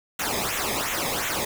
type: noise with flanger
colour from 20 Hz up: pink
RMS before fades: -27 dBFS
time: 0.19-1.45 s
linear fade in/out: 5 ms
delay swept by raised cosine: 0.2 to 0.71 ms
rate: 2.8 Hz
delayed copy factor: -0.8
effects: none